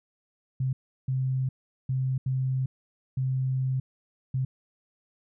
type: tone bursts at uneven times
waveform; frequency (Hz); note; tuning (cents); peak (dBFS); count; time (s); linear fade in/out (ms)
sine; 130.81; C3; 0; -24; 6; 0.6-0.73 / 1.08-1.49 / 1.89-2.18 / 2.26-2.66 / 3.17-3.8 / 4.34-4.45; 5
effects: none